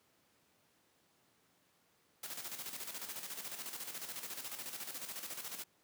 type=noise with tremolo; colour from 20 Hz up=white; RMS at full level=-43 dBFS; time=2.23-5.64 s; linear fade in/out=5 ms; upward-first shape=square; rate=14 Hz; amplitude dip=55%; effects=pink hiss -72 dBFS RMS until 5.83 s + high-pass 150 Hz 12 dB/octave